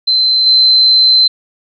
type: tone with level steps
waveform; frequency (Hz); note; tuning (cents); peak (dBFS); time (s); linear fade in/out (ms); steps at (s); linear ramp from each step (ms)
sine; 4081; C8; -44; -8 / -5; 0.07-1.28; 10; 0.46; 10
effects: none